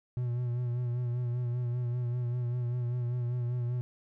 triangle tone with vibrato, 121.9 Hz, B2, 22 cents flat, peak -27 dBFS, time 0.17-3.81 s, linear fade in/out 0 ms, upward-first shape sine, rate 5.1 Hz, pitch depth 37 cents each way, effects none

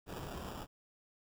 pink noise with sample-and-hold, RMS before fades -44 dBFS, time 0.06-0.67 s, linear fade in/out 50 ms, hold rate 2100 Hz, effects none

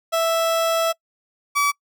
30% pulse tone pair in turn, 659.3 / 1145.8 Hz, E5 / D6, 0 / -43 cents, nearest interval minor seventh, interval 957 cents, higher second, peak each -15 / -14 dBFS, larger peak second, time 0.12-0.93 / 1.55-1.72 s, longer first, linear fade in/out 20 ms, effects noise-tail reverb RT60 0.1 s tail -26 dB re dry

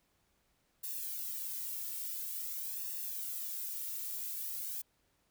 violet noise with flanger, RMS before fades -40 dBFS, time 0.83-4.82 s, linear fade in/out 10 ms, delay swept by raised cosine 1.1 to 2.2 ms, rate 0.48 Hz, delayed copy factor +0.95, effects pink hiss -75 dBFS RMS until 5.3 s

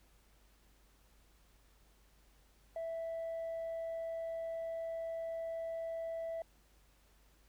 triangle tone with tanh clipping, 659 Hz, E5, 1 cent flat, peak -38 dBFS, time 2.76-6.42 s, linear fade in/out 2 ms, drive 6 dB, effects added 50 Hz sine -66 dBFS peak until 7.48 s + pink hiss -70 dBFS RMS until 7.48 s

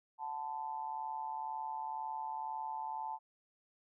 sine tone with amplitude modulation, 880 Hz, A5, in tune, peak -34 dBFS, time 0.18-3.19 s, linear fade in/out 50 ms, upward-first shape sine, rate 142 Hz, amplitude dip 80%, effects none

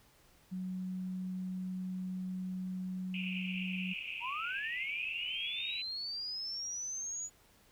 sine tone, 185 Hz, F#3, in tune, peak -36 dBFS, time 0.51-3.94 s, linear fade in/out 20 ms
white band-pass noise, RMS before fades -42 dBFS, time 3.14-5.82 s, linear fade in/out 2 ms, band 2400 to 2800 Hz, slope 96 dB/octave
sine linear sweep, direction up, 898 to 6900 Hz, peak -37 dBFS, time 4.2-7.3 s, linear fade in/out 50 ms
effects pink hiss -65 dBFS RMS until 7.71 s

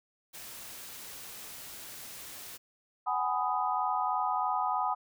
white noise, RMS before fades -45 dBFS, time 0.33-2.58 s, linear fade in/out 20 ms
sine chord, G# minor seventh, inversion third, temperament just, 747.5 / 830.6 / 996.7 / 1245.9 Hz, F#5 / G#5 / B5 / D#6, +17 / 0 / +16 / +2 cents, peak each -33 dBFS, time 3.06-4.95 s, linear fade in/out 20 ms
effects none

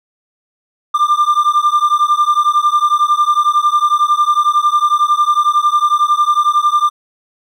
triangle beating tone pair, 1189 / 1200 Hz, D6 / D6, +21 / +37 cents, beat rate 11 Hz, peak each -11 dBFS, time 0.94-6.9 s, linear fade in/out 10 ms, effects none

